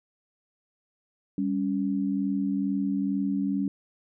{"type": "tone pair together", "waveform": "sine", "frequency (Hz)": [197.15, 279.4], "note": ["G3", "C#4"], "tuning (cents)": [10, 14], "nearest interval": "tritone", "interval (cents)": 604, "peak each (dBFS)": -27, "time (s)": [1.38, 3.68], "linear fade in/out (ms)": 2, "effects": []}